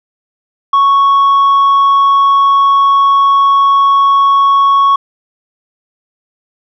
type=tone with tanh clipping; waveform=sine; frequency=1108.7 Hz; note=C#6; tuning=in tune; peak=-6 dBFS; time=0.73-4.96 s; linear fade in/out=5 ms; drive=2 dB; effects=none